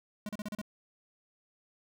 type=tone bursts; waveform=square; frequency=209.5 Hz; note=G#3; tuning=15 cents sharp; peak=-36 dBFS; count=6; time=0.26-0.615 s; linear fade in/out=2 ms; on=30 ms; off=35 ms; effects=none